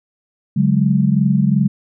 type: chord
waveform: sine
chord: C# suspended fourth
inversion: none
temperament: equal with one note detuned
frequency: 142.24 / 185 / 207.7 Hz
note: C#3 / F#3 / G#3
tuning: +45 / 0 / 0 cents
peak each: -16 dBFS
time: 0.56-1.68 s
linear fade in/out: 10 ms
effects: none